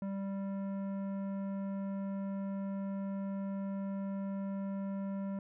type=tone with tanh clipping; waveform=sine; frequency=196 Hz; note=G3; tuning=in tune; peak=-37 dBFS; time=0.02-5.39 s; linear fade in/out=2 ms; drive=13 dB; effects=none